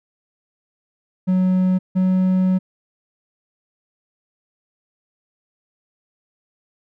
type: tone pair in turn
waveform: triangle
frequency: 185 / 185.91 Hz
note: F#3 / F#3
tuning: 0 / +9 cents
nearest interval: unison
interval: 9 cents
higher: second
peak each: -12 dBFS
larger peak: neither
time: 1.27-1.79 / 1.95-2.59 s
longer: second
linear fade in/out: 20 ms
effects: none